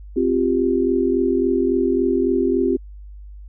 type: chord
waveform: sine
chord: C suspended fourth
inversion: none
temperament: just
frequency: 261.6 / 348.8 / 392.4 Hz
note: C4 / F4 / G4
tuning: 0 / -2 / +2 cents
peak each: -20 dBFS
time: 0.16-2.77 s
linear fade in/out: 10 ms
effects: added 50 Hz sine -35 dBFS peak until 3.48 s